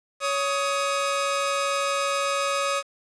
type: tone pair together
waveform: sawtooth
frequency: 559 / 1255.9 Hz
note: C#5 / D#6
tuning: +14 / +16 cents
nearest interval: octave + major second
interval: 1402 cents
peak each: -22 dBFS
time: 0.2-2.83 s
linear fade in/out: 50 ms
effects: resampled to 22050 Hz + 8-bit